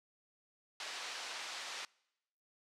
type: band-pass noise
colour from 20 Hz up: white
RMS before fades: -44 dBFS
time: 0.8-1.85 s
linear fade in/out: 2 ms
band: 630 to 5000 Hz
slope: 12 dB/octave
effects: noise-tail reverb RT60 0.9 s tail -26 dB re dry + low-pass 8000 Hz 12 dB/octave